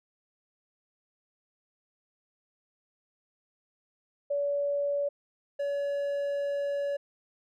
sine / triangle tone pair in turn, 571 / 567.4 Hz, D5 / C#5, -49 / +40 cents, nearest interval unison, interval 11 cents, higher first, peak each -26 dBFS, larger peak neither, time 4.3-5.09 / 5.59-6.97 s, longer second, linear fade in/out 10 ms, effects none

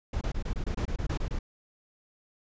brown noise bursts, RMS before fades -30 dBFS, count 12, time 0.13-1.389 s, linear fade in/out 5 ms, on 82 ms, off 25 ms, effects resampled to 16000 Hz

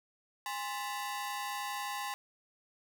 sawtooth ring-modulated tone, 932.3 Hz, A#5, in tune, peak -29 dBFS, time 0.46-2.14 s, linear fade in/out 0 ms, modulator 115 Hz, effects none

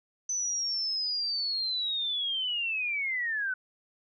sine linear sweep, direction down, 6070 to 1480 Hz, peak -28 dBFS, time 0.29-3.54 s, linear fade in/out 5 ms, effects none

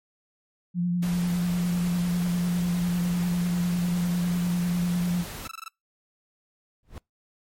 sine tone with vibrato, 175.7 Hz, F3, 11 cents sharp, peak -22 dBFS, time 0.74-5.25 s, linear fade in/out 50 ms, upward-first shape triangle, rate 10 Hz, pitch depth 28 cents each way
pink noise, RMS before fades -38 dBFS, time 1.02-5.48 s, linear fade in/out 10 ms
sawtooth tone bursts, 1318.5 Hz, E6, in tune, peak -31 dBFS, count 6, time 5.45-5.681 s, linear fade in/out 2 ms, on 21 ms, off 21 ms
brown noise with exponential growth, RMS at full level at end -31 dBFS, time 6.83-6.98 s, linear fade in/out 1 ms, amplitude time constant 31 ms
effects noise-tail reverb RT60 0.2 s tail -26 dB re dry + MP3 64 kbps

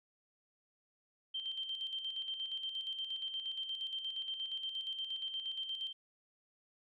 sine tone with tremolo, 3136 Hz, G7, in tune, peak -36 dBFS, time 1.34-5.93 s, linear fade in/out 10 ms, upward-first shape square, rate 8.5 Hz, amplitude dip 50%, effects none

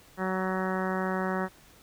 harmonic tone, 187.4 Hz, F#3, 22 cents sharp, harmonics 1 / 2 / 3 / 4 / 5 / 6 / 7 / 8 / 9 / 10, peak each -31 / -34 / -36 / -37 / -38 / -39 / -39 / -40 / -41 / -41 dBFS, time 0.17-1.49 s, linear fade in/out 50 ms, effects pink hiss -56 dBFS RMS until 1.82 s

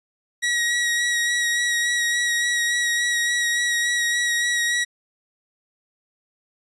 sawtooth tone with vibrato, 1908 Hz, A#6, 40 cents sharp, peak -16 dBFS, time 0.42-4.85 s, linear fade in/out 20 ms, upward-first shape sine, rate 3.5 Hz, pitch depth 18 cents each way, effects resampled to 24000 Hz

